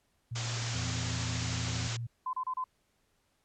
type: tone with vibrato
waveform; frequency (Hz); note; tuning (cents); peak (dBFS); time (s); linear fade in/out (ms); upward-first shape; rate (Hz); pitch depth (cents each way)
sine; 116.6; A#2; +1; -34; 0.31-2.07; 10; triangle; 6; 14
type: low-pass noise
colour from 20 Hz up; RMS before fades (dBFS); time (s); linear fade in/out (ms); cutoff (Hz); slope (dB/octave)
white; -39; 0.35-1.97; 10; 7400; 96
type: harmonic tone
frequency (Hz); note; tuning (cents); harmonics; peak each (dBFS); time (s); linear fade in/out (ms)
84.6; E2; +45; 1 / 2 / 3; -39 / -42 / -44; 0.74-1.88; 5
type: tone bursts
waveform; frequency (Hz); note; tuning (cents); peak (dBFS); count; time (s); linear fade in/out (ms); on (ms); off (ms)
sine; 1023; C6; -39; -31; 4; 2.26-2.641; 5; 72; 31
effects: pink hiss -74 dBFS RMS until 3.44 s + low-pass 12000 Hz 12 dB/octave